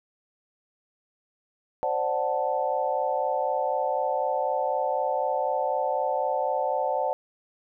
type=chord; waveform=sine; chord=D dominant seventh; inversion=third; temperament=equal; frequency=523.3 / 587.3 / 740 / 880 Hz; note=C5 / D5 / F#5 / A5; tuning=0 / 0 / 0 / 0 cents; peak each=-29 dBFS; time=1.83-7.13 s; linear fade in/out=0 ms; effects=none